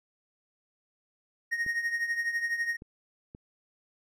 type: tone with tremolo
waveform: triangle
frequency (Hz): 1864.7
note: A#6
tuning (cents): 0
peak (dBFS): -23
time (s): 1.51-2.77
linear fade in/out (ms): 20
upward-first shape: triangle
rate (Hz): 12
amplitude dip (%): 75
type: clicks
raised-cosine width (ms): 3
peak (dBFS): -32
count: 3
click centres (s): 1.664 / 2.821 / 3.349
effects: none